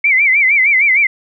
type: tone with vibrato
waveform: sine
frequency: 2188 Hz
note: C#7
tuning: 23 cents flat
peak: -8 dBFS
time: 0.04-1.07 s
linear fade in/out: 5 ms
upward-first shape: sine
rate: 6.5 Hz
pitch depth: 140 cents each way
effects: none